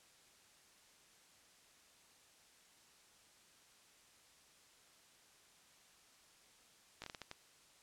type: slowing click train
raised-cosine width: 0.2 ms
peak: -29 dBFS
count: 7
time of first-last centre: 7.02-7.314 s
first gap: 18 ms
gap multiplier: 1.4
effects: white hiss -66 dBFS RMS until 7.82 s + low-pass 9000 Hz 12 dB/octave